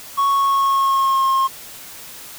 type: tone with pitch glide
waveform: triangle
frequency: 1108.7 to 1070.3 Hz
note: C#6 to C6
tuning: 0 to +39 cents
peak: -12 dBFS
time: 0.17-1.48 s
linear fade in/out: 20 ms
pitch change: -61 cents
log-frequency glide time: 0.28-1.29 s
effects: white hiss -37 dBFS RMS until 2.38 s